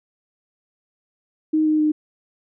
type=tone with pitch steps; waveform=sine; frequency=311.5 / 308.3 / 305.1 Hz; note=D#4 / D#4 / D#4; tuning=+2 / -16 / -34 cents; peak=-15 dBFS; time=1.53-1.92 s; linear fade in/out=10 ms; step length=130 ms; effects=none